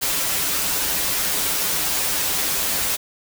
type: noise with comb filter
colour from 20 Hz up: white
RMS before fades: -22 dBFS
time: 0.01-2.97 s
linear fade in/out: 20 ms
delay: 8.5 ms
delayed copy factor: -0.8
effects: none